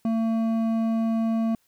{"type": "tone with hard clipping", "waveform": "sine", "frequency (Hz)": 225.5, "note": "A3", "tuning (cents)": 43, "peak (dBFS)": -23, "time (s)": [0.05, 1.55], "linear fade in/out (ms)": 2, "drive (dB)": 8, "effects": ["white hiss -67 dBFS RMS until 1.67 s"]}